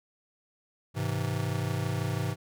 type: chord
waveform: square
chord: Ab augmented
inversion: none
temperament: just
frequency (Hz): 103.83 / 129.78 / 162.23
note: Ab2 / C3 / E3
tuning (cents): 0 / -14 / -27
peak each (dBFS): -33 / -33 / -35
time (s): 0.94-2.36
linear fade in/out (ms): 50
effects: none